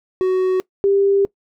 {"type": "tone pair in turn", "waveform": ["triangle", "sine"], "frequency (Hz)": [372.4, 396.4], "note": ["F#4", "G4"], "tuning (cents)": [11, 19], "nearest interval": "minor second", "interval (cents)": 108, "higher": "second", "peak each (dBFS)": -12, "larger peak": "neither", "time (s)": [[0.21, 0.6], [0.84, 1.25]], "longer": "second", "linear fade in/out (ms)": 0, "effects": ["noise-tail reverb RT60 0.1 s tail -21 dB re dry"]}